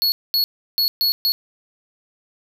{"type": "tone bursts at uneven times", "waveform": "square", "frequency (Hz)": 4363, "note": "C#8", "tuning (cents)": -28, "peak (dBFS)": -16, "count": 5, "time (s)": [[0.02, 0.12], [0.34, 0.44], [0.78, 0.88], [1.01, 1.12], [1.25, 1.32]], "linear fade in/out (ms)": 0, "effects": []}